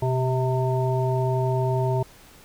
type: harmonic tone with a mistuned harmonic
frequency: 129.8 Hz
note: C3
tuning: 13 cents flat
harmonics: 1 / 3 / 5 / 7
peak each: -22 / -27 / -29 / -30 dBFS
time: 0.02-2.03 s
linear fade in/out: 5 ms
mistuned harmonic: 1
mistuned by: -45 cents
effects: pink hiss -50 dBFS RMS until 2.44 s